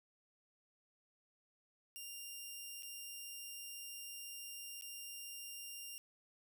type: tone with dropouts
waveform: 10% pulse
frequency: 2794 Hz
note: F7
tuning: in tune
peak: -38 dBFS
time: 1.96-5.98 s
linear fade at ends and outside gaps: 0 ms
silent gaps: 2.824-2.831 / 4.811-4.822 s
effects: none